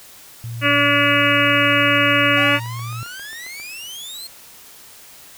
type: tone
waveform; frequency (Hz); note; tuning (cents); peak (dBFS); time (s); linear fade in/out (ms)
sine; 116.54; A#2; 0; -26; 0.44-3.03; 0
type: harmonic tone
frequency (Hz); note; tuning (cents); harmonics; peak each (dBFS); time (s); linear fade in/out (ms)
286.9; D4; -40; 1 / 2 / 4 / 5 / 6 / 7 / 8 / 9 / 10; -22 / -22 / -22 / -22 / -22 / -22 / -22 / -22 / -22; 0.61-2.6; 50
type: click train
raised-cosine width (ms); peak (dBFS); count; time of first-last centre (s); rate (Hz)
0.5; -27; 15; 1.72-3.599; 7.45
type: exponential sweep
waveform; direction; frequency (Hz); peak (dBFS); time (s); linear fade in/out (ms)
sawtooth; up; 745 to 4266; -28; 2.37-4.27; 2
effects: white hiss -43 dBFS RMS until 5.37 s